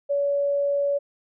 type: tone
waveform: sine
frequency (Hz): 567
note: C#5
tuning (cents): +39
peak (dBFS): -20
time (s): 0.09-0.99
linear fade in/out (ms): 20
effects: none